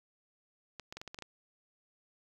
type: clicks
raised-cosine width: 0.2 ms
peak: -26 dBFS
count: 8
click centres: 0.797 / 0.925 / 0.97 / 1.015 / 1.077 / 1.145 / 1.188 / 1.223 s
effects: 9-bit